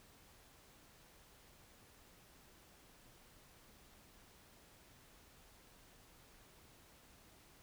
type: silence
effects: pink hiss -64 dBFS RMS until 7.62 s